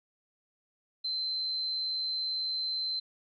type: tone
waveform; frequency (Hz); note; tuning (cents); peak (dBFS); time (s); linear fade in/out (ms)
sine; 4089; C8; -41; -30; 1.04-3; 10
effects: none